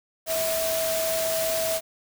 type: tone in noise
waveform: sine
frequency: 649 Hz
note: E5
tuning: 27 cents flat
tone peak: -25 dBFS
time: 0.26-1.81 s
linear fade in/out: 50 ms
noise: white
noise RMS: -29 dBFS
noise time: 0.26-1.81 s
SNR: +1 dB
effects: none